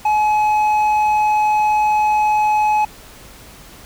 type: tone with hard clipping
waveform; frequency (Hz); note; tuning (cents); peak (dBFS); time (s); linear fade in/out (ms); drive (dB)
sine; 849; G#5; +38; -14; 0.05-2.85; 5; 5
effects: added 50 Hz sine -47 dBFS peak until 3.85 s + pink hiss -41 dBFS RMS until 3.85 s